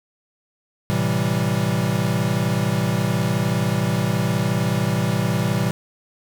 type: chord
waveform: square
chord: A minor seventh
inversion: none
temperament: equal with one note detuned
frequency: 111.73 / 130.81 / 164.81 / 196 Hz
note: A2 / C3 / E3 / G3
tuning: +27 / 0 / 0 / 0 cents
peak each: -25 dBFS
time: 0.9-5.71 s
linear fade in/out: 0 ms
effects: none